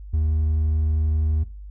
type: tone with hard clipping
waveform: sine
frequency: 77.7 Hz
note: D#2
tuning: 2 cents flat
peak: -19 dBFS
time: 0.13-1.44 s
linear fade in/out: 10 ms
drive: 2 dB
effects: noise-tail reverb RT60 0.4 s tail -19 dB re dry + added 50 Hz sine -35 dBFS peak until 1.7 s